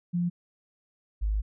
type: tone pair in turn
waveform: sine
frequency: 174.61 / 52.09 Hz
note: F3 / G#1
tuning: 0 / +6 cents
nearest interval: octave + major sixth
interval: 2094 cents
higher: first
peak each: -24 dBFS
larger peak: neither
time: 0.13-0.3 / 1.21-1.42 s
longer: second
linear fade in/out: 20 ms
effects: none